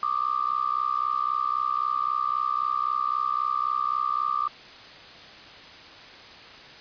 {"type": "tone with amplitude modulation", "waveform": "sine", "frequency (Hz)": 1190, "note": "D6", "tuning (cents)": 22, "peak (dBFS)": -19, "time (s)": [0.03, 4.48], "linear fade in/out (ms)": 0, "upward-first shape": "sine", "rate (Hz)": 63.8, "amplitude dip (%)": 100, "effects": ["white hiss -45 dBFS RMS until 6.8 s", "resampled to 11025 Hz"]}